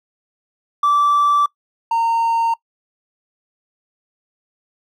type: tone pair in turn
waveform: triangle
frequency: 1163 / 918.8 Hz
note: D6 / A#5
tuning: -17 / -25 cents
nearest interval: major third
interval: 408 cents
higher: first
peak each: -9 / -12 dBFS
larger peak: first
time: 0.83-1.46 / 1.91-2.54 s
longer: neither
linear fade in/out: 5 ms
effects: noise-tail reverb RT60 0.1 s tail -23 dB re dry + tanh soft clip ceiling -7 dBFS